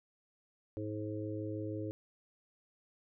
harmonic tone, 106.2 Hz, G#2, 39 cents sharp, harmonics 1 / 3 / 4 / 5, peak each -41 / -40 / -44 / -45 dBFS, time 0.77-1.91 s, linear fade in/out 0 ms, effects none

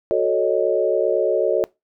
sine chord, D# half-diminished seventh, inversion first, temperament equal, 370 / 440 / 554.4 / 622.3 Hz, F#4 / A4 / C#5 / D#5, 0 / 0 / 0 / 0 cents, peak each -22 / -21 / -21 / -22 dBFS, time 0.11-1.64 s, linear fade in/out 0 ms, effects noise-tail reverb RT60 0.2 s tail -23 dB re dry

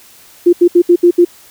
sine tone bursts at uneven times, 349.2 Hz, F4, in tune, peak -3 dBFS, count 6, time 0.46-0.53 / 0.61-0.68 / 0.75-0.82 / 0.89-0.96 / 1.03-1.11 / 1.18-1.25 s, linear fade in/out 10 ms, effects white hiss -42 dBFS RMS until 1.5 s

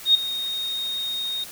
sine tone with ADSR envelope, 3714 Hz, A#7, 7 cents flat, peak -10 dBFS, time 0.05-1.44 s, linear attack 97 ms, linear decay 7 ms, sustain -15 dB, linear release 4 ms, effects white hiss -40 dBFS RMS until 1.51 s

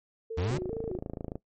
sine tone with vibrato, 405.9 Hz, G#4, 40 cents flat, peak -32 dBFS, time 0.3-0.98 s, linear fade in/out 10 ms, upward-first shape square, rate 2.5 Hz, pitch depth 180 cents each way
40% pulse exponential sweep, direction up, 76.4 to 155.56 Hz, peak -27 dBFS, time 0.37-0.58 s, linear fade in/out 10 ms
click train, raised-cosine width 2 ms, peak -22 dBFS, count 24, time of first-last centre 0.51-1.356 s, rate 27.2 Hz
effects noise-tail reverb RT60 0.1 s tail -19 dB re dry + MP3 32 kbps

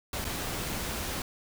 pink noise with dropouts, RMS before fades -34 dBFS, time 0.13-1.22 s, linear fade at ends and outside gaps 2 ms, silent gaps 0.244-0.25 s, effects none

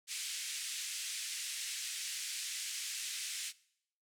white band-pass noise, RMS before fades -41 dBFS, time 0.07-3.53 s, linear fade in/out 50 ms, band 2000 to 9200 Hz, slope 24 dB/octave, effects noise-tail reverb RT60 0.7 s tail -21 dB re dry

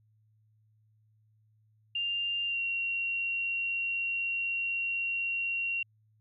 sine tone with pitch glide, 2794 to 2748 Hz, F7 to F7, 0 to -29 cents, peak -29 dBFS, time 1.95-5.83 s, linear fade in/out 5 ms, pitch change -29 cents, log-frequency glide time 2.46-2.6 s, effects added 108 Hz sine -64 dBFS peak until 6.2 s

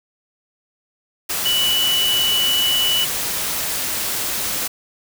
sine tone in noise, 2960 Hz, F#7, in tune, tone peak -16 dBFS, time 1.45-3.05 s, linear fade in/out 10 ms, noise white, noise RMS -23 dBFS, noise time 1.29-4.68 s, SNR +4 dB, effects none

